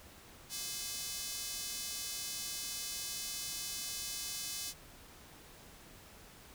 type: tone with high-pass filter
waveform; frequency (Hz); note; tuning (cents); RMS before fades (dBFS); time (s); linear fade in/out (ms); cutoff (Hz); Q
square; 233.1; A#3; 0; -41; 0.49-4.74; 50; 5000; 1.1
effects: pink hiss -56 dBFS RMS until 6.54 s